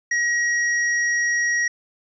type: tone with hard clipping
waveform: triangle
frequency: 1900 Hz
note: A#6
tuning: 33 cents sharp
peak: -20 dBFS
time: 0.11-1.68 s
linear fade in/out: 5 ms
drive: 18 dB
effects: resampled to 16000 Hz